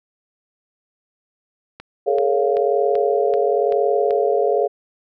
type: click train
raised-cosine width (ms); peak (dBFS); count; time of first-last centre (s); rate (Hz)
0.3; -19; 7; 1.8-4.108; 2.6
type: chord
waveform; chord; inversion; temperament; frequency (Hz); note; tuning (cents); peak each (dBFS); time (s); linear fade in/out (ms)
sine; Bb minor seventh; third; equal with one note detuned; 415.3 / 456.3 / 554.4 / 698.5; Ab4 / Bb4 / Db5 / F5; 0 / -37 / 0 / 0; -19 / -21 / -21 / -22; 2.06-4.68; 20
effects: none